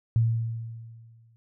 sine tone with exponential decay, 114.3 Hz, A#2, 34 cents flat, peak -17 dBFS, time 0.16-1.36 s, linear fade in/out 0 ms, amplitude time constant 260 ms, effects none

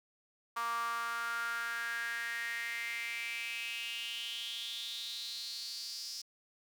sawtooth tone with high-pass filter sweep, 233.1 Hz, A#3, in tune, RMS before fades -39 dBFS, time 0.56-6.22 s, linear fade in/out 10 ms, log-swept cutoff 1100 to 5200 Hz, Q 6.9, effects none

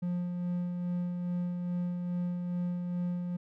triangle tone with tremolo, 176.8 Hz, F3, 22 cents sharp, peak -27 dBFS, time 0.02-3.37 s, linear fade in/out 10 ms, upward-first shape sine, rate 2.4 Hz, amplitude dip 35%, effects none

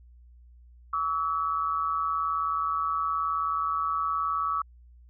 sine tone pair together, 1140 / 1299 Hz, C#6 / E6, +48 / -26 cents, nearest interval major second, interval 226 cents, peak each -28 dBFS, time 0.93-4.62 s, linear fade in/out 5 ms, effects added 60 Hz sine -50 dBFS peak until 5.09 s

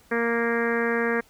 harmonic tone, 233.1 Hz, A#3, in tune, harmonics 1 / 2 / 3 / 4 / 5 / 6 / 7 / 8 / 9 / 10, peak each -28 / -25 / -36 / -36 / -34 / -36 / -29 / -32 / -36 / -42 dBFS, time 0.11-1.21 s, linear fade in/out 10 ms, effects pink hiss -57 dBFS RMS until 1.29 s

